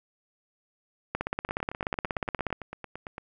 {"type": "two click trains", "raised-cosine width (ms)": 0.5, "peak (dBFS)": [-22, -13], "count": [16, 24], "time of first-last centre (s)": [[1.49, 3.181], [1.15, 2.527]], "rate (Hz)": [8.87, 16.7], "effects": []}